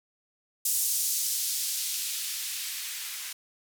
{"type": "noise with band-pass filter sweep", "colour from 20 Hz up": "violet", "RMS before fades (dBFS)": -31, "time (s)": [0.65, 3.33], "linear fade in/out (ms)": 5, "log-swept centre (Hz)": [7400, 1700], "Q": 0.9, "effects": []}